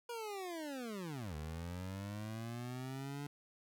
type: linear two-way sweep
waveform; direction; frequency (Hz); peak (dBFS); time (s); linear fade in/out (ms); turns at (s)
25% pulse; down then up; 482.2 to 74.6 to 145.5; -38; 0.09-3.27; 5; 1.35
effects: none